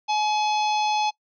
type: harmonic tone with a mistuned harmonic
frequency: 848 Hz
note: G#5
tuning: 36 cents sharp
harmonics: 1 / 3 / 4 / 5 / 6 / 7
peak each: -21 / -31 / -33 / -35 / -37 / -38 dBFS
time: 0.08-1.11 s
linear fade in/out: 20 ms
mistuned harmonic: 7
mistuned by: +62 cents
effects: noise-tail reverb RT60 0.1 s tail -23 dB re dry